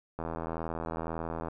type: click train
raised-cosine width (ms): 1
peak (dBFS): -21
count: 107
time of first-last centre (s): 0.19-1.484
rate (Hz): 81.9
effects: none